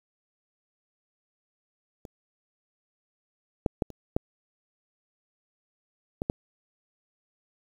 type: clicks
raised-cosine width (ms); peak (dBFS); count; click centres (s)
2; -28 / -9 / -11 / -29 / -10 / -16 / -12; 7; 2.052 / 3.662 / 3.822 / 3.903 / 4.165 / 6.219 / 6.299
effects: 8-bit